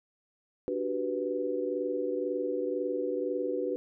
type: chord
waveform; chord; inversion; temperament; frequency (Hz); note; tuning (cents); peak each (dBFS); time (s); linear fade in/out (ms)
sine; G major seventh; second; equal; 293.7 / 370 / 392 / 493.9; D4 / F#4 / G4 / B4; 0 / 0 / 0 / 0; -36 / -34 / -37 / -32; 0.68-3.76; 0
effects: none